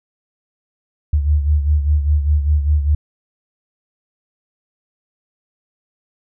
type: beating tone pair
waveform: sine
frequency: 73.42 / 78.42 Hz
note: D2 / D#2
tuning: 0 / +14 cents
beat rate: 5 Hz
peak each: -13 / -20 dBFS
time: 1.13-2.95 s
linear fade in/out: 5 ms
effects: none